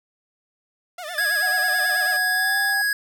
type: tone with vibrato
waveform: sawtooth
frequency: 661 Hz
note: E5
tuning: 5 cents sharp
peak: -28 dBFS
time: 0.98-2.17 s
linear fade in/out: 5 ms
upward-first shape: sine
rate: 9.2 Hz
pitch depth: 180 cents each way
type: tone with tremolo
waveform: 25% pulse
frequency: 1760 Hz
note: A6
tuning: in tune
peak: -28 dBFS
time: 1.03-2.75 s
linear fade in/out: 50 ms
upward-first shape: triangle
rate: 1.5 Hz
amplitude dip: 70%
type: tone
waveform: square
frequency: 1661.2 Hz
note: G#6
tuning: in tune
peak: -20 dBFS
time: 1.18-2.93 s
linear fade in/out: 2 ms
type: tone with pitch glide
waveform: sine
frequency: 738 to 786.4 Hz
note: F#5 to G5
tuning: -5 to +5 cents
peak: -28 dBFS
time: 1.42-2.82 s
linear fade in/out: 5 ms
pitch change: +110 cents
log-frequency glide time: 2.33-2.59 s
effects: none